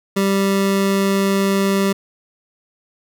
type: tone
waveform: 25% pulse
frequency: 196 Hz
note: G3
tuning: in tune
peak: -11 dBFS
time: 0.16-1.93 s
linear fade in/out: 10 ms
effects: none